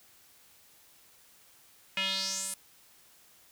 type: tone with band-pass filter sweep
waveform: square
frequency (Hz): 192.3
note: G3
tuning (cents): -33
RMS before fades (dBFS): -33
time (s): 1.97-2.54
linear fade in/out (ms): 2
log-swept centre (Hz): 2600 to 10000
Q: 4.1
effects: white hiss -60 dBFS RMS until 3.51 s